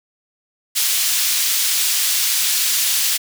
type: high-pass noise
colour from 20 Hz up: pink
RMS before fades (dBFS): -18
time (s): 0.75-3.18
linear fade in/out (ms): 20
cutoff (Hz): 3500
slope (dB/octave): 12
effects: none